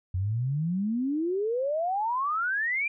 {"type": "exponential sweep", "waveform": "sine", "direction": "up", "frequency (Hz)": [88.1, 2415], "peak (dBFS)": -25, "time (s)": [0.14, 2.88], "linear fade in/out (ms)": 5, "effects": []}